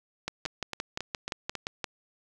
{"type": "two click trains", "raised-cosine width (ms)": 0.2, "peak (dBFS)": [-16, -14], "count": [5, 10], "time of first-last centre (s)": [[0.46, 1.553], [0.28, 1.843]], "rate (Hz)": [3.66, 5.76], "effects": []}